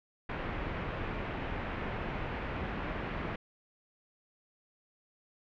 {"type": "low-pass noise", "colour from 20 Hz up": "pink", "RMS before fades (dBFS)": -37, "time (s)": [0.29, 3.36], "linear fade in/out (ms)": 5, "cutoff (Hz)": 2500, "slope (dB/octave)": 24, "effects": []}